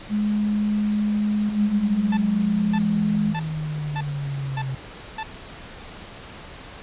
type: tone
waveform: sine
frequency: 209.6 Hz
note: G#3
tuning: 16 cents sharp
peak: -19 dBFS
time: 0.09-3.35 s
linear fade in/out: 50 ms
type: exponential sweep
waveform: sine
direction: down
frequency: 207.7 to 131.1 Hz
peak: -25 dBFS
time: 1.49-4.75 s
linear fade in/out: 5 ms
type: tone bursts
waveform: sawtooth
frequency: 880 Hz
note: A5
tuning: in tune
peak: -23 dBFS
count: 6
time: 2.12-5.232 s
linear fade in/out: 5 ms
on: 52 ms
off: 560 ms
effects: pink hiss -40 dBFS RMS until 6.82 s + resampled to 8000 Hz